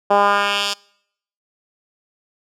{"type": "tone with band-pass filter sweep", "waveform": "10% pulse", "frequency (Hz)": 202.2, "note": "G#3", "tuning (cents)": -46, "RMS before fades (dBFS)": -17, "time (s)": [0.1, 0.74], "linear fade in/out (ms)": 10, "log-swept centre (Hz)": [690, 4900], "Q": 1.6, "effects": ["noise-tail reverb RT60 0.7 s tail -25 dB re dry"]}